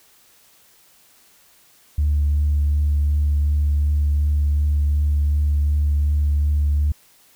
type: tone with vibrato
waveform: sine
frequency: 73.42 Hz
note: D2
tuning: in tune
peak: -14 dBFS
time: 1.98-6.92 s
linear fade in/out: 5 ms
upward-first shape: triangle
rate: 2.7 Hz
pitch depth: 16 cents each way
effects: tanh soft clip ceiling -12 dBFS + white hiss -54 dBFS RMS until 7.35 s